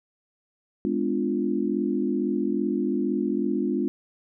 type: chord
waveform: sine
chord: G# diminished seventh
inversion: none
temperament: equal with one note detuned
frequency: 207.7 / 251.3 / 293.7 / 349.2 Hz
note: G#3 / B3 / D4 / F4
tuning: 0 / +30 / 0 / 0 cents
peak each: -28 dBFS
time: 0.85-3.88 s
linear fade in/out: 0 ms
effects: none